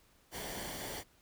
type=noise with comb filter; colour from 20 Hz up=pink; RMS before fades=-42 dBFS; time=0.31-1.04 s; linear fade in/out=50 ms; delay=0.77 ms; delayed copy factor=-0.55; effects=pink hiss -67 dBFS RMS until 1.21 s